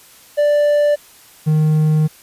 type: tone pair in turn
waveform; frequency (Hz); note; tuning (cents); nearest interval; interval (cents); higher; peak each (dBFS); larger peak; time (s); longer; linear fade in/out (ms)
triangle; 587.3 / 154.66; D5 / D#3; 0 / -10; octave + major seventh; 2310; first; -9; neither; 0.37-0.96 / 1.46-2.08; second; 20
effects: white hiss -45 dBFS RMS until 2.22 s + resampled to 32000 Hz